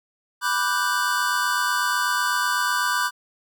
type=chord; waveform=square; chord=G major seventh; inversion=first; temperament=equal; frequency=987.8 / 1174.7 / 1480 / 1568 Hz; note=B5 / D6 / F#6 / G6; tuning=0 / 0 / 0 / 0 cents; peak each=-27 dBFS; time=0.41-3.11 s; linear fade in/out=50 ms; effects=none